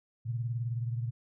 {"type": "beating tone pair", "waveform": "sine", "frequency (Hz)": [116.54, 135.54], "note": ["A#2", "C#3"], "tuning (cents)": [0, -39], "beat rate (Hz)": 19, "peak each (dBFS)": [-31, -39], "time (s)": [0.25, 1.11], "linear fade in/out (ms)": 20, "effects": []}